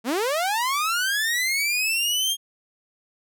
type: linear sweep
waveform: sawtooth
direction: up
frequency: 208.2 to 3253 Hz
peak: -18 dBFS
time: 0.04-2.37 s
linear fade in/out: 50 ms
effects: none